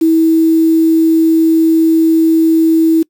sine tone with quantisation, 322.9 Hz, E4, 36 cents flat, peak -6 dBFS, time 0.01-3.03 s, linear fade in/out 10 ms, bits 5, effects noise-tail reverb RT60 0.1 s tail -23 dB re dry

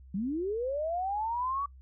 sine linear sweep, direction up, 178.8 to 1148 Hz, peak -29 dBFS, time 0.14-1.66 s, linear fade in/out 5 ms, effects noise-tail reverb RT60 0.1 s tail -24 dB re dry + added 65 Hz sine -49 dBFS peak until 1.81 s

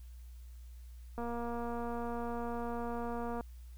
click train, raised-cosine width 1 ms, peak -27 dBFS, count 527, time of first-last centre 1.18-3.409 s, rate 236 Hz, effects added 60 Hz sine -47 dBFS peak until 3.77 s + white hiss -68 dBFS RMS until 3.77 s

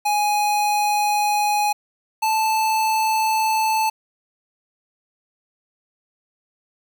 square tone pair in turn, 832 / 877.1 Hz, G#5 / A5, +3 / -6 cents, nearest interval minor second, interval 91 cents, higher second, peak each -18 dBFS, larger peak neither, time 0.05-1.73 / 2.22-3.9 s, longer neither, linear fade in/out 10 ms, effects 8-bit

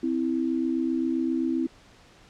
sine tone pair together, 260 / 327.6 Hz, C4 / E4, -11 / -11 cents, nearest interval major third, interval 400 cents, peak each -26 dBFS, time 0.03-1.67 s, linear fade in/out 5 ms, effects pink hiss -54 dBFS RMS until 2.29 s + low-pass 6000 Hz 12 dB/octave

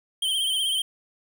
square tone with vibrato, 3135 Hz, G7, 1 cent flat, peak -23 dBFS, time 0.22-0.82 s, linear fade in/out 5 ms, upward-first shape sine, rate 16 Hz, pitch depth 56 cents each way, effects none

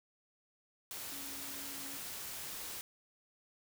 sine tone in noise, 277.2 Hz, C#4, in tune, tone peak -53 dBFS, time 1.12-1.97 s, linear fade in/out 0 ms, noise white, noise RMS -44 dBFS, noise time 0.91-2.81 s, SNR -12 dB, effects none

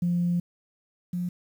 sine tone pair in turn, 174.61 / 177.35 Hz, F3 / F3, 0 / +27 cents, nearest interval unison, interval 27 cents, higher second, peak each -21 / -26 dBFS, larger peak first, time 0.02-0.4 / 1.13-1.29 s, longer first, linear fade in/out 5 ms, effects tanh soft clip ceiling -17 dBFS + 9-bit

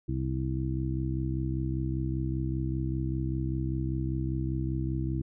harmonic tone, 65.1 Hz, C2, 8 cents flat, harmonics 1 / 2 / 3 / 4 / 5, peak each -33 / -31 / -39 / -40 / -35 dBFS, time 0.08-5.22 s, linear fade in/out 10 ms, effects none

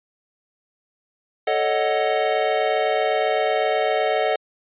square chord, D# half-diminished seventh, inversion second, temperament equal, 440 / 554.4 / 622.3 / 740 Hz, A4 / C#5 / D#5 / F#5, 0 / 0 / 0 / 0 cents, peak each -25 / -27 / -24 / -24 dBFS, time 1.47-4.36 s, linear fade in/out 5 ms, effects resampled to 8000 Hz

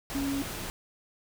sine tone in noise, 277.2 Hz, C#4, in tune, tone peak -28 dBFS, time 0.15-0.42 s, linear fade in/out 0 ms, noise pink, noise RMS -37 dBFS, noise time 0.1-0.7 s, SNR +6 dB, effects none

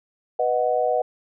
sine chord, B major, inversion none, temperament equal, 493.9 / 622.3 / 740 Hz, B4 / D#5 / F#5, 0 / 0 / 0 cents, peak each -23 dBFS, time 0.39-1.02 s, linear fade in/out 5 ms, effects none

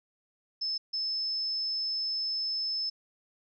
sine tone bursts at uneven times, 5240 Hz, E8, 11 cents flat, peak -29 dBFS, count 2, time 0.61-0.78 / 0.93-2.9 s, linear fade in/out 10 ms, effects none

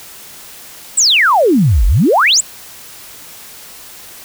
sine exponential two-way sweep, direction down then up, 8410 to 42.51 to 8410 Hz, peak -7 dBFS, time 0.97-2.41 s, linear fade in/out 10 ms, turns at 1.86 s, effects white hiss -35 dBFS RMS until 4.24 s

